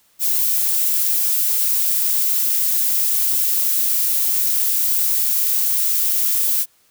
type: noise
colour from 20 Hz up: violet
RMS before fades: -18 dBFS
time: 0.19-6.66 s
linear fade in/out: 50 ms
effects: white hiss -58 dBFS RMS until 6.9 s